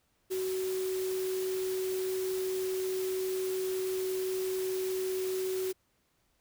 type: tone in noise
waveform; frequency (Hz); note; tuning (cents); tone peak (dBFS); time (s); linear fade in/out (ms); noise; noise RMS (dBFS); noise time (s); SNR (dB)
sine; 374.7; F#4; +22; -30; 0.3-5.73; 20; white; -43; 0.3-5.73; +10
effects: pink hiss -73 dBFS RMS until 6.4 s